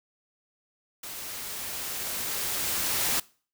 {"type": "noise with level ramp", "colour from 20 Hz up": "white", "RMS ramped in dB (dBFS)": [-39, -26], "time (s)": [1.03, 3.2], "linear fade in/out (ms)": 5, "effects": ["noise-tail reverb RT60 0.4 s tail -22 dB re dry"]}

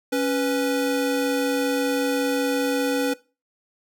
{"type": "tone pair together", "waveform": "square", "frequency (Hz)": [277.2, 493.9], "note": ["C#4", "B4"], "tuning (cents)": [0, 0], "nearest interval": "minor seventh", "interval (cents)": 1000, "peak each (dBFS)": -24, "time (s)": [0.12, 3.14], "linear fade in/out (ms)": 10, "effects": ["noise-tail reverb RT60 0.3 s tail -20 dB re dry"]}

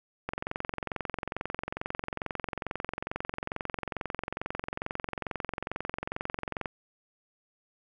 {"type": "click train", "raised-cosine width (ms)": 0.5, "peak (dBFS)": -17, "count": 143, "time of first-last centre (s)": [0.29, 6.658], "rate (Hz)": 22.3, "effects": []}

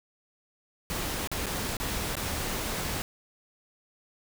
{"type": "noise with dropouts", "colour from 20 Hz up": "pink", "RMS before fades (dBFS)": -32, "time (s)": [0.9, 3.02], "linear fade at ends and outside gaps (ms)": 0, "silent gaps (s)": [[1.274, 1.316], [1.459, 1.466], [1.768, 1.8], [2.153, 2.168]], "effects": []}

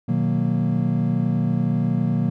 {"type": "chord", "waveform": "triangle", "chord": "B major seventh", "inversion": "none", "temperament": "equal", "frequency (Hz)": [123.47, 155.56, 185, 233.1], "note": ["B2", "D#3", "F#3", "A#3"], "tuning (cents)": [0, 0, 0, 0], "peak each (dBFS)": -22, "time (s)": [0.08, 2.3], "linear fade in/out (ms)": 10, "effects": []}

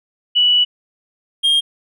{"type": "tone pair in turn", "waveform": ["sine", "triangle"], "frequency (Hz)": [2950, 3224], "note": ["F#7", "G7"], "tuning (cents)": [-6, 48], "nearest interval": "major second", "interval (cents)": 154, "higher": "second", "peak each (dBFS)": -10, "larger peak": "neither", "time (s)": [[0.35, 0.65], [1.43, 1.61]], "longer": "first", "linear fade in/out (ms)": 20, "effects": []}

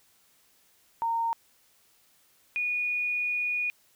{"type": "tone pair in turn", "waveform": "sine", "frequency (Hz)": [920, 2456], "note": ["A#5", "D#7"], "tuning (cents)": [-23, -23], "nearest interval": "octave + perfect fourth", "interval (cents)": 1700, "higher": "second", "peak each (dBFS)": [-25, -26], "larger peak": "first", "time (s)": [[1.02, 1.33], [2.56, 3.7]], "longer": "second", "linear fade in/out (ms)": 0, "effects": ["white hiss -64 dBFS RMS until 3.95 s"]}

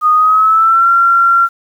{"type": "tone with pitch glide", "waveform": "sine", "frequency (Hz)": [1236, 1371.4], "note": ["D#6", "F6"], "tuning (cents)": [-12, -32], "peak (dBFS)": -6, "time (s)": [0.01, 1.49], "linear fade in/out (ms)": 50, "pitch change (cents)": 180, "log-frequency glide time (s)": [0.13, 0.89], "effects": ["7-bit"]}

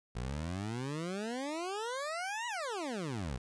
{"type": "exponential two-way sweep", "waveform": "20% pulse", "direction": "up then down", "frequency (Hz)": [56.9, 985, 56.9], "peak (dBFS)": -31, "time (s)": [0.15, 3.38], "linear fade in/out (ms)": 10, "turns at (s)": 2.47, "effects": ["resampled to 22050 Hz", "12-bit"]}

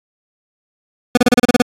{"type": "tone bursts", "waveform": "25% pulse", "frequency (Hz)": 245.2, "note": "B3", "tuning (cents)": -12, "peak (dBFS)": -3, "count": 9, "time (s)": [1.15, 1.62], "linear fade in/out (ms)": 2, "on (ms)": 22, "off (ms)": 34, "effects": ["low-pass 11000 Hz 12 dB/octave", "AAC 48 kbps"]}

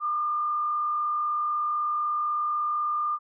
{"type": "tone with frequency modulation", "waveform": "sine", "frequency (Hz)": 1203, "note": "D6", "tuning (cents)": 41, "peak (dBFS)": -24, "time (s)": [0, 3.19], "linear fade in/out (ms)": 50, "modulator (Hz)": 43.9, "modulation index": 0.39, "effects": []}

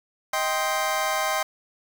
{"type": "chord", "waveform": "25% pulse", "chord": "C minor", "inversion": "first", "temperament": "just", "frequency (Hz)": [627.9, 784.9, 1046.5], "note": ["Eb5", "G5", "C6"], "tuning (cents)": [16, 2, 0], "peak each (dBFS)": -24, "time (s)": [0.33, 1.43], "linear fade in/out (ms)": 5, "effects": ["7-bit"]}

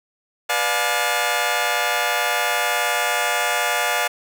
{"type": "chord", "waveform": "15% pulse", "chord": "B diminished seventh", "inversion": "none", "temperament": "just", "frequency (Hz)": [493.9, 592.7, 711.2, 853.4], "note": ["B4", "D5", "F5", "Ab5"], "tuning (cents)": [0, 16, 31, 47], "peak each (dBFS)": [-22, -19, -16, -18], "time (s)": [0.49, 4.08], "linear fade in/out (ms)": 10, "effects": []}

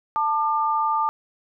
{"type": "tone pair together", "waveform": "sine", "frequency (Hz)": [886.1, 1199], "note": ["A5", "D6"], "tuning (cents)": [12, 36], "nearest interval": "perfect fourth", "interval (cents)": 524, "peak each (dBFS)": -22, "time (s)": [0.16, 1.09], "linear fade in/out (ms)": 0, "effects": []}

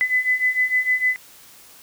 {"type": "beating tone pair", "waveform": "sine", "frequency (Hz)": [2005, 2011.6], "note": ["B6", "B6"], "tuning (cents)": [26, 31], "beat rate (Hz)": 6.6, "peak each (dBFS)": [-22, -19], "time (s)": [0.01, 1.16], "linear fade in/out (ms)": 0, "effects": ["white hiss -47 dBFS RMS until 1.82 s"]}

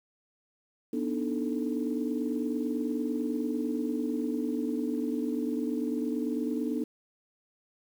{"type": "tone cluster", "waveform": "sine", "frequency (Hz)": [244.3, 293.2, 313.4, 440.4], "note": ["B3", "D4", "D#4", "A4"], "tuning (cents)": [-19, -3, 13, 2], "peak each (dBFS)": [-31, -32, -36, -36], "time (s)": [0.93, 6.84], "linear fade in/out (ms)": 5, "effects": ["tanh soft clip ceiling -18 dBFS", "9-bit"]}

